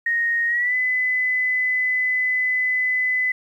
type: tone with pitch glide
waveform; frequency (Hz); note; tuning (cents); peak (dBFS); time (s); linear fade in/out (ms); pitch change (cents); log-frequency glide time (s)
sine; 1864.7 to 2010; A#6 to B6; 0 to +30; -18; 0.06-3.32; 5; +130; 0.47-0.75
effects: 9-bit